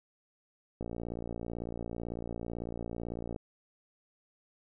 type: click train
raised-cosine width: 2 ms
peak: -25 dBFS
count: 149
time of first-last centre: 0.81-3.362 s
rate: 58 Hz
effects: none